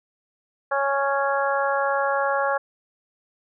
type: harmonic tone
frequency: 277.2 Hz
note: C#4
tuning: in tune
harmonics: 2 / 3 / 4 / 5 / 6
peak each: -24 / -26 / -27 / -28 / -29 dBFS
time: 0.71-2.58 s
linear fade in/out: 10 ms
effects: none